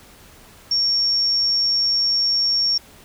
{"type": "tone", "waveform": "sine", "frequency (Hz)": 5510, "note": "F8", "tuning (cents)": -24, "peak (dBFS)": -16, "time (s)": [0.71, 2.78], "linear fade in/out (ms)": 5, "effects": ["pink hiss -47 dBFS RMS until 3.04 s"]}